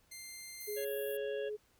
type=tone; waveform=10% pulse; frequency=2093 Hz; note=C7; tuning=in tune; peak=-37 dBFS; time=0.11-0.85 s; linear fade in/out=10 ms
type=band-pass noise; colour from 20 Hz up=white; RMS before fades=-48 dBFS; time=0.6-1.17 s; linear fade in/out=5 ms; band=11000 to 15000 Hz; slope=48 dB/octave
type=tone with pitch glide; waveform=sine; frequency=417.6 to 422.5 Hz; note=G#4 to G#4; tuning=+10 to +30 cents; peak=-37 dBFS; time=0.67-1.57 s; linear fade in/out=20 ms; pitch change=+20 cents; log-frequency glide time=0.82-1.46 s
type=harmonic tone; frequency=554.4 Hz; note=C#5; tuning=in tune; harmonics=1 / 3 / 5 / 6; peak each=-39 / -49 / -53 / -55 dBFS; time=0.76-1.5 s; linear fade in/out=20 ms
effects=pink hiss -70 dBFS RMS until 1.79 s